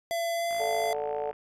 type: tone with pitch glide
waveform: square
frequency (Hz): 675 to 682.1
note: E5 to F5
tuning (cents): +41 to -41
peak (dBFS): -28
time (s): 0.11-0.93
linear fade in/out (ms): 0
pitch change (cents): +18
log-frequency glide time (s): 0.34-0.46
type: click train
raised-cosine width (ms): 0.5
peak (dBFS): -31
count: 46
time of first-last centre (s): 0.51-1.33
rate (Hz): 54.9
type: harmonic tone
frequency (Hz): 146.83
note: D3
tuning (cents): 0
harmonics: 3 / 4 / 5 / 6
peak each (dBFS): -32 / -34 / -35 / -39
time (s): 0.59-1.32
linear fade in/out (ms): 20
effects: resampled to 32000 Hz